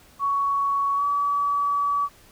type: tone with pitch glide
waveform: sine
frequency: 1118 to 1143.5 Hz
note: C#6 to D6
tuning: +14 to -47 cents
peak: -20 dBFS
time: 0.19-2.09 s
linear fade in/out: 50 ms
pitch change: +39 cents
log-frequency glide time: 0.94-1.04 s
effects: pink hiss -53 dBFS RMS until 2.31 s